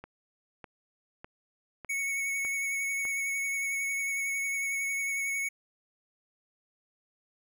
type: click train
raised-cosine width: 0.5 ms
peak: -28 dBFS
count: 6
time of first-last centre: 0.04-3.052 s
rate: 1.66 Hz
type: tone with vibrato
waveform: square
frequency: 2216 Hz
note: C#7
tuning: 1 cent flat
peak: -30 dBFS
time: 1.89-5.49 s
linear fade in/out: 10 ms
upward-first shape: triangle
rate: 11 Hz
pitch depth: 21 cents each way
effects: none